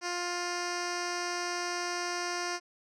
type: tone with low-pass filter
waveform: 10% pulse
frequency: 352 Hz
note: F4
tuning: 14 cents sharp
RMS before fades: -34 dBFS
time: 0.01-2.6 s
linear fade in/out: 50 ms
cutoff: 6100 Hz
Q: 2.5
effects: none